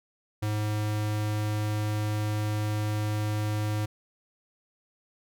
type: tone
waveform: square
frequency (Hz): 106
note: G#2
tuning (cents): +36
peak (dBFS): -27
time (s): 0.42-3.86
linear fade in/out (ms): 10
effects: none